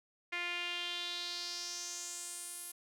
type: tone with band-pass filter sweep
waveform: sawtooth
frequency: 350 Hz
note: F4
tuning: 4 cents sharp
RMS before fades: -41 dBFS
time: 0.32-2.72 s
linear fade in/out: 10 ms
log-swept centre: 2200 to 11000 Hz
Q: 3.7
effects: none